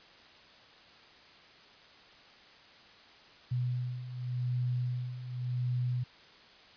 sine beating tone pair, 123.47 / 124.35 Hz, B2 / B2, 0 / +12 cents, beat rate 0.88 Hz, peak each -37 / -32 dBFS, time 3.51-6.04 s, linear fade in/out 10 ms, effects white hiss -56 dBFS RMS until 6.76 s + resampled to 11025 Hz

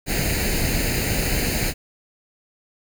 pink noise with comb filter, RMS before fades -22 dBFS, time 0.06-1.74 s, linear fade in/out 50 ms, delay 0.44 ms, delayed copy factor +0.75, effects none

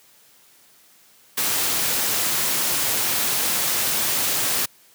white noise, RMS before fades -22 dBFS, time 1.37-4.66 s, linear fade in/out 10 ms, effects white hiss -54 dBFS RMS until 4.94 s + high-pass 100 Hz 12 dB/octave

